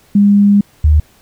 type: tone pair in turn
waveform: sine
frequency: 202.7 / 75.93 Hz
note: G#3 / D#2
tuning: -42 / -42 cents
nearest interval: octave + perfect fourth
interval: 1700 cents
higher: first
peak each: -5 dBFS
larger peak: neither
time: 0.15-0.61 / 0.84-1 s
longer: first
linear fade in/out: 5 ms
effects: pink hiss -49 dBFS RMS until 1.21 s